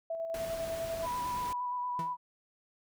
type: tone with tremolo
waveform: sine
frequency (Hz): 659.3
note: E5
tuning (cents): 0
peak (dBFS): -32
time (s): 0.1-1.06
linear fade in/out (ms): 5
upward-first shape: square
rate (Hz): 10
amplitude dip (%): 35
type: noise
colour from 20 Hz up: pink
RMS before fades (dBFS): -44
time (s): 0.34-1.53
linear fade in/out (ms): 2
type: tone with vibrato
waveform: sine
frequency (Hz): 986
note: B5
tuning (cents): -3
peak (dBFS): -32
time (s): 1.02-2.17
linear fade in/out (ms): 50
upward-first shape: square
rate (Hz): 8.6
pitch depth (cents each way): 15
type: tone with exponential decay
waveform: 40% pulse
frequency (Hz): 164.81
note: E3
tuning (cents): 0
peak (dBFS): -34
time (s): 1.99-2.17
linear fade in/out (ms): 2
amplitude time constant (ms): 38
effects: none